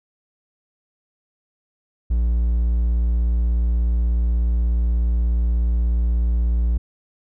triangle tone, 58.3 Hz, A#1, 1 cent sharp, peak -14 dBFS, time 2.1-6.78 s, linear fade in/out 10 ms, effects none

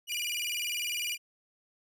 sawtooth tone with vibrato, 2637 Hz, E7, in tune, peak -28 dBFS, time 0.07-1.18 s, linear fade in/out 50 ms, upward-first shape square, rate 20 Hz, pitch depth 170 cents each way, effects none

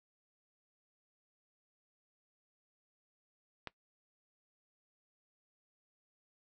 click, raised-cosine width 0.3 ms, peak -24 dBFS, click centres 3.673 s, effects noise-tail reverb RT60 0.1 s tail -20 dB re dry

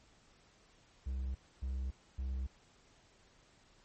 triangle tone bursts, 65.2 Hz, C2, 5 cents flat, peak -33 dBFS, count 3, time 1.06-2.47 s, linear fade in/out 10 ms, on 290 ms, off 270 ms, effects pink hiss -66 dBFS RMS until 3.84 s + MP3 32 kbps

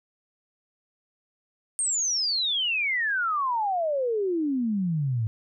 sine exponential sweep, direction down, 8770 to 106.1 Hz, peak -23 dBFS, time 1.79-5.27 s, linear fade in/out 0 ms, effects none

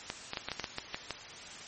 clicks, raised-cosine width 0.2 ms, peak -16 dBFS, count 10, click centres 0.101 / 0.334 / 0.372 / 0.486 / 0.517 / 0.597 / 0.642 / 0.784 / 0.945 / 1.107 s, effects white hiss -46 dBFS RMS until 1.67 s + MP3 32 kbps

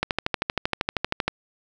click train, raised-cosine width 0.3 ms, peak -6 dBFS, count 17, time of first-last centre 0.03-1.28 s, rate 12.8 Hz, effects none

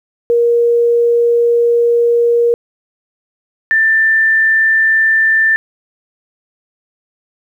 sine tone pair in turn, 472.1 / 1778.9 Hz, A#4 / A6, +22 / +18 cents, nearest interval octave + major seventh, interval 2296 cents, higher second, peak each -8 dBFS, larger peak neither, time 0.3-2.54 / 3.71-5.56 s, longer first, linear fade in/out 0 ms, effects 8-bit

